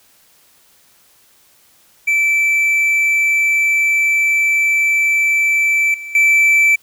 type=tone with level steps; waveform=triangle; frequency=2324 Hz; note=D7; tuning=19 cents flat; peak=-10 / -25 / -7 dBFS; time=2.07-6.76 s; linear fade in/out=10 ms; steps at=5.94 / 6.15 s; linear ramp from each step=2 ms; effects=white hiss -52 dBFS RMS until 6.82 s